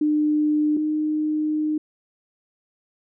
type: tone pair in turn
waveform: sine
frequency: 301.5 / 306.1 Hz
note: D4 / D#4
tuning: +46 / -28 cents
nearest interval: unison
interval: 26 cents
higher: second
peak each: -17 / -20 dBFS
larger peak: first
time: 0.01-0.77 / 0.77-1.78 s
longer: second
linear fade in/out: 5 ms
effects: none